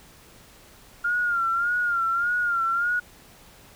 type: tone with vibrato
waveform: sine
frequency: 1401 Hz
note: F6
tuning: 5 cents sharp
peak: -21 dBFS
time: 1.04-3 s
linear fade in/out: 10 ms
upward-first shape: sine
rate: 1.7 Hz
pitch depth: 68 cents each way
effects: pink hiss -51 dBFS RMS until 3.75 s